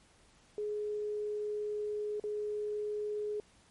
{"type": "tone with dropouts", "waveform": "sine", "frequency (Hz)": 419.6, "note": "G#4", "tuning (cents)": 18, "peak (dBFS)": -33, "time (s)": [0.58, 3.4], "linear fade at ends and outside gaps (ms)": 1, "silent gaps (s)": [2.198, 2.239], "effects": ["pink hiss -64 dBFS RMS until 3.7 s", "MP3 48 kbps"]}